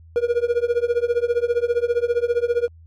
triangle tone with tremolo, 477.4 Hz, A#4, 41 cents sharp, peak -11 dBFS, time 0.16-2.68 s, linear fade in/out 0 ms, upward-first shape triangle, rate 15 Hz, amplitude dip 100%, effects added 82 Hz sine -43 dBFS peak until 2.86 s + MP3 64 kbps

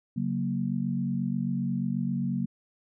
sine chord, F# major, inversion second, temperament equal, 138.59 / 185 / 233.1 Hz, C#3 / F#3 / A#3, 0 / 0 / 0 cents, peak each -32 / -30 / -30 dBFS, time 0.16-2.46 s, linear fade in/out 10 ms, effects none

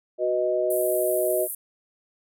sine chord, B major, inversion second, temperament equal, 370 / 493.9 / 622.3 Hz, F#4 / B4 / D#5, 0 / 0 / 0 cents, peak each -26 / -29 / -23 dBFS, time 0.18-1.48 s, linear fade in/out 50 ms
pink band-pass noise, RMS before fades -33 dBFS, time 0.7-1.55 s, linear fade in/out 5 ms, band 9900 to 14000 Hz, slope 48 dB/octave
effects none

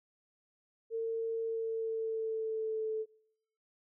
sine tone with pitch glide, 453.2 to 437.5 Hz, A#4 to A4, -49 to -10 cents, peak -32 dBFS, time 0.9-3.06 s, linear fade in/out 50 ms, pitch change -61 cents, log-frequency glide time 1.4-2.91 s, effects noise-tail reverb RT60 0.8 s tail -25 dB re dry

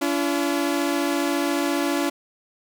sawtooth tone pair together, 285.5 / 340 Hz, D4 / F4, -49 / -46 cents, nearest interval minor third, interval 303 cents, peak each -19 / -21 dBFS, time 0.01-2.1 s, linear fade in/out 10 ms, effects none

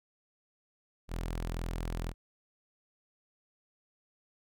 sawtooth tone, 42 Hz, E1, 33 cents sharp, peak -30 dBFS, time 1.08-2.14 s, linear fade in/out 50 ms, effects none

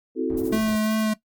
sine chord, F# half-diminished seventh, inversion second, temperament equal with one note detuned, 261.6 / 325.1 / 370 / 440 Hz, C4 / E4 / F#4 / A4, 0 / -24 / 0 / 0 cents, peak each -27 dBFS, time 0.15-0.6 s, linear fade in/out 50 ms
pink low-pass noise, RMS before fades -38 dBFS, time 0.3-0.76 s, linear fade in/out 0 ms, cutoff 580 Hz, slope 12 dB/octave
violet noise with tremolo, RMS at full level -39 dBFS, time 0.37-1.03 s, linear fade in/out 2 ms, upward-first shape triangle, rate 13 Hz, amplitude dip 85%
square tone with vibrato, 216.9 Hz, A3, 25 cents flat, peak -21 dBFS, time 0.52-1.14 s, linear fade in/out 10 ms, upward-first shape sine, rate 2.8 Hz, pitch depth 14 cents each way
effects noise-tail reverb RT60 0.1 s tail -17 dB re dry + Opus 48 kbps

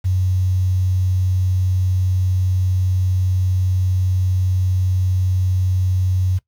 sine tone with quantisation, 92.5 Hz, F#2, in tune, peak -15 dBFS, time 0.04-6.39 s, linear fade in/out 20 ms, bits 7, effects noise-tail reverb RT60 0.1 s tail -17 dB re dry

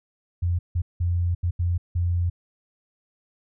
sine tone bursts at uneven times, 87.31 Hz, F2, in tune, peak -20 dBFS, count 6, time 0.42-0.59 / 0.75-0.82 / 1-1.35 / 1.43-1.51 / 1.59-1.78 / 1.95-2.3 s, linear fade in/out 10 ms, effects none

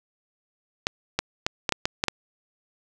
clicks, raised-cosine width 0.2 ms, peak -5 dBFS, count 8, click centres 0.869 / 1.19 / 1.465 / 1.692 / 1.723 / 1.855 / 2.039 / 2.083 s, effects none

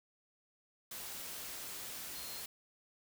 sine tone in noise, 4207 Hz, C8, 9 cents sharp, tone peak -50 dBFS, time 2.15-2.41 s, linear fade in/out 5 ms, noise white, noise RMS -45 dBFS, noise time 0.91-2.46 s, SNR -8 dB, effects none

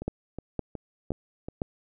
two click trains, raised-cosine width 2 ms, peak -15 / -22 dBFS, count 4 / 5, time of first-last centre 0.08-1.618 / 0.02-1.485 s, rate 1.95 / 2.73 Hz, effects none

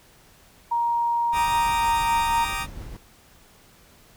sine tone with pitch glide, 940 to 928.1 Hz, A#5 to A#5, +14 to -8 cents, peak -20 dBFS, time 0.71-2.45 s, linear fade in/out 10 ms, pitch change -22 cents, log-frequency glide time 1.44-1.91 s
20% pulse chord, Eb major seventh, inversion first, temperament equal, 784 / 932.3 / 1174.7 / 1244.5 Hz, G5 / Bb5 / D6 / Eb6, 0 / 0 / 0 / 0 cents, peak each -31 / -26 / -29 / -26 dBFS, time 1.32-2.67 s, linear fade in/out 50 ms
brown noise with tremolo, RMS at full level -35 dBFS, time 1.33-2.97 s, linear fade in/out 5 ms, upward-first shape triangle, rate 6.2 Hz, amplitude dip 35%
effects pink hiss -54 dBFS RMS until 4.16 s

